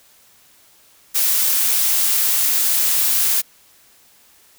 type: noise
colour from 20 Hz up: blue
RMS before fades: -17 dBFS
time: 1.14-3.42 s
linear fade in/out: 20 ms
effects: white hiss -52 dBFS RMS until 4.58 s